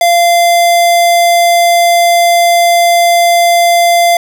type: tone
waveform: square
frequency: 690 Hz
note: F5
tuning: 21 cents flat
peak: -6 dBFS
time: 0.01-4.17 s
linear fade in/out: 2 ms
effects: none